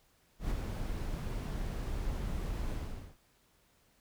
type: noise with ADSR envelope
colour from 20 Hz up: brown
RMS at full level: -32 dBFS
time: 0.39-3.17 s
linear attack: 110 ms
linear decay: 27 ms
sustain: -4 dB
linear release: 440 ms
effects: pink hiss -69 dBFS RMS until 4 s